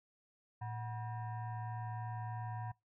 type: tone with frequency modulation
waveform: sine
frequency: 112.9 Hz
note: A2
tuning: 45 cents sharp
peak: -39 dBFS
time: 0.61-2.72 s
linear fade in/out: 10 ms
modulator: 854 Hz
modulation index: 0.87
effects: noise-tail reverb RT60 0.2 s tail -23 dB re dry